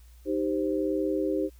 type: chord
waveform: sine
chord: C minor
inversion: first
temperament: equal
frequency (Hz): 311.1 / 392 / 523.3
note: Eb4 / G4 / C5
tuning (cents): 0 / 0 / 0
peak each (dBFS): -28 / -29 / -31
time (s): 0.25-1.5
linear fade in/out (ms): 50
effects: added 60 Hz sine -49 dBFS peak until 1.59 s + white hiss -63 dBFS RMS until 1.59 s